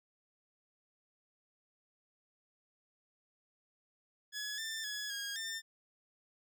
15% pulse tone with pitch steps, 1690 / 1783 / 1687 / 1633 / 1799 Hz, G#6 / A6 / G#6 / G#6 / A6, +30 / +22 / +27 / -30 / +38 cents, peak -32 dBFS, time 4.32-5.62 s, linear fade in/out 50 ms, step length 260 ms, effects none

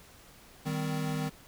square chord, C minor, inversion first, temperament equal with one note detuned, 155.56 / 196 / 257 Hz, Eb3 / G3 / C4, 0 / 0 / -31 cents, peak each -33 / -39 / -37 dBFS, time 0.65-1.3 s, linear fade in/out 20 ms, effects pink hiss -55 dBFS RMS until 1.47 s

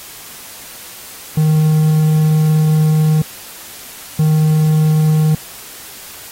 triangle tone bursts at uneven times, 155.2 Hz, D#3, 4 cents flat, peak -7 dBFS, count 2, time 1.37-3.22 / 4.19-5.35 s, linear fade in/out 5 ms, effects white hiss -34 dBFS RMS until 6.31 s + AAC 48 kbps

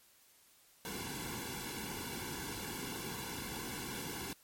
pink noise with comb filter, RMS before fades -42 dBFS, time 0.85-4.33 s, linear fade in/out 0 ms, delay 1.6 ms, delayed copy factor -0.95, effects white hiss -65 dBFS RMS until 4.43 s + MP3 64 kbps

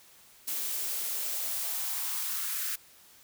blue noise with high-pass filter sweep, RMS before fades -33 dBFS, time 0.47-2.76 s, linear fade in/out 10 ms, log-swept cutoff 270 to 1600 Hz, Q 2.6, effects white hiss -57 dBFS RMS until 3.23 s

